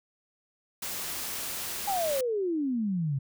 white noise, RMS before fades -35 dBFS, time 0.82-2.21 s, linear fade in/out 5 ms
sine exponential sweep, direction down, 829 to 130.81 Hz, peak -26 dBFS, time 1.87-3.19 s, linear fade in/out 10 ms
effects none

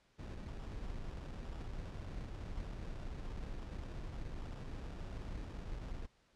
brown noise with sample-and-hold, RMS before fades -44 dBFS, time 0.18-6.07 s, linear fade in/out 20 ms, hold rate 2100 Hz, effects pink hiss -72 dBFS RMS until 6.35 s + low-pass 6000 Hz 12 dB/octave

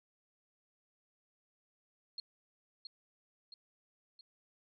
sine tone with echo, 4263 Hz, C8, 32 cents sharp, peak -39 dBFS, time 2.18-2.2 s, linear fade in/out 2 ms, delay 670 ms, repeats 3, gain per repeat -5 dB, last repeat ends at 4.21 s, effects none

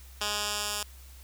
10% pulse tone with band-pass filter sweep, 207.7 Hz, G#3, in tune, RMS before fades -32 dBFS, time 0.21-0.83 s, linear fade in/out 2 ms, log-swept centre 4700 to 7900 Hz, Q 0.75, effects added 65 Hz sine -47 dBFS peak until 1.23 s + white hiss -55 dBFS RMS until 1.23 s

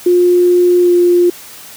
sine tone with pitch glide, 355.2 to 351.7 Hz, F4 to F4, +29 to +12 cents, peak -6 dBFS, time 0.06-1.3 s, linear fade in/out 5 ms, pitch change -17 cents, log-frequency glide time 0.81-0.9 s, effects white hiss -34 dBFS RMS until 1.76 s + high-pass 80 Hz 12 dB/octave

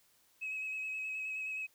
sine tone with vibrato, 2561 Hz, D#7, 49 cents sharp, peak -35 dBFS, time 0.41-1.67 s, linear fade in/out 20 ms, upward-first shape square, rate 9.5 Hz, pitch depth 15 cents each way, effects tanh soft clip ceiling -33 dBFS + white hiss -69 dBFS RMS until 1.74 s

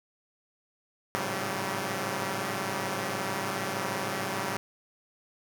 5% pulse tone cluster, 105.4 / 111.9 / 137.1 / 175.3 / 192.3 Hz, G#2 / A2 / C#3 / F3 / G3, +26 / +30 / -19 / +7 / -33 cents, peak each -27 / -29 / -25 / -28 / -22 dBFS, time 1.15-4.57 s, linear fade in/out 0 ms, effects none

